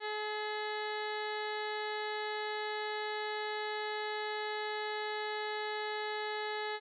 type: harmonic tone with a mistuned harmonic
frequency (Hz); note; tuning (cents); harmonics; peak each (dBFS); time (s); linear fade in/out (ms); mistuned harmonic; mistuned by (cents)
425.5; G#4; +42; 1 / 2 / 3 / 4 / 5 / 6 / 7 / 8 / 9 / 10; -39 / -40 / -47 / -43 / -45 / -54 / -51 / -51 / -50 / -52; 0-6.8; 50; 5; -33
effects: none